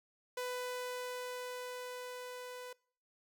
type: tone with level ramp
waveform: sawtooth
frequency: 498.1 Hz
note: B4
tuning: 15 cents sharp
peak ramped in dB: -33 to -41 dBFS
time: 0.37-2.73 s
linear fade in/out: 5 ms
effects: noise-tail reverb RT60 0.5 s tail -24 dB re dry